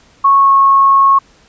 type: tone with pitch glide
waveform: sine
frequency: 1102 to 1095 Hz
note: C#6 to C#6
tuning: -11 to -22 cents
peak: -5 dBFS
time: 0.24-1.19 s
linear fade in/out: 10 ms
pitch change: -11 cents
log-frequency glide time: 0.39-0.51 s
effects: pink hiss -48 dBFS RMS until 1.48 s + resampled to 16000 Hz

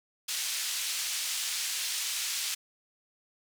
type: band-pass noise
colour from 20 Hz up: pink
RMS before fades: -33 dBFS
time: 0.28-2.55 s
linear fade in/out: 10 ms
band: 3300 to 10000 Hz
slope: 12 dB/octave
effects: none

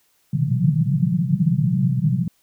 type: band-pass noise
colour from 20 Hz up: pink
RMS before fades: -19 dBFS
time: 0.33-2.28 s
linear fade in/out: 5 ms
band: 120 to 190 Hz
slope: 96 dB/octave
effects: white hiss -63 dBFS RMS until 2.42 s

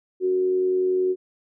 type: tone with amplitude modulation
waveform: sine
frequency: 370 Hz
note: F#4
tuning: in tune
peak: -17 dBFS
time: 0.2-1.16 s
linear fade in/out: 50 ms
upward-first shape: sine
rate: 90.9 Hz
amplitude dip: 35%
effects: none

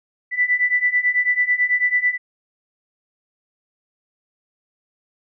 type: beating tone pair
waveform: sine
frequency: 1975.5 / 1984.6 Hz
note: B6 / B6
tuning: 0 / +8 cents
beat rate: 9.1 Hz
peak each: -20 / -18 dBFS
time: 0.31-2.18 s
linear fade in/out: 50 ms
effects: none

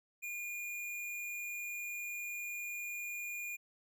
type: tone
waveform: square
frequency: 2425 Hz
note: D#7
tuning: 45 cents flat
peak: -40 dBFS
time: 0.22-3.57 s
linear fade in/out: 20 ms
effects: none

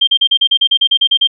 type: tone bursts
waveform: sine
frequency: 3176 Hz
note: G7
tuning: 22 cents sharp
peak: -7 dBFS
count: 13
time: 0.01-1.274 s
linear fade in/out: 10 ms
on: 64 ms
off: 36 ms
effects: none

